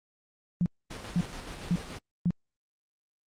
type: tone bursts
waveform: sine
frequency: 174.61 Hz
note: F3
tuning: in tune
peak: -22 dBFS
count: 4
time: 0.61-2.306 s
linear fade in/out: 0 ms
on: 49 ms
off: 500 ms
type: noise with tremolo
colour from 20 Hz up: pink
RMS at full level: -39 dBFS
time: 0.9-1.99 s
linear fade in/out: 10 ms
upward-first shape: square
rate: 7 Hz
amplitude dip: 30%
effects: low-pass 7000 Hz 12 dB/octave + Opus 32 kbps